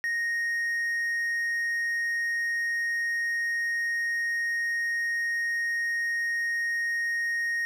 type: tone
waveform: triangle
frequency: 1864.7 Hz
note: A#6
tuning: in tune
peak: -24 dBFS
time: 0.04-7.65 s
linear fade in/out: 0 ms
effects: none